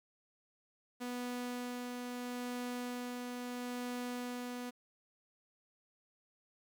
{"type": "tone with tremolo", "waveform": "sawtooth", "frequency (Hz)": 245.9, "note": "B3", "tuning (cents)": -7, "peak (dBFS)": -34, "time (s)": [1, 4.71], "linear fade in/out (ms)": 20, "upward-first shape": "sine", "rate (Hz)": 0.76, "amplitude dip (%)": 25, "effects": ["11-bit"]}